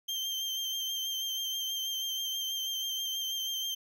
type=tone with vibrato; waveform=35% pulse; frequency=3153 Hz; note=G7; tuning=9 cents sharp; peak=-30 dBFS; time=0.08-3.75 s; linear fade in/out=10 ms; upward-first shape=triangle; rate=6.2 Hz; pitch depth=29 cents each way; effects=none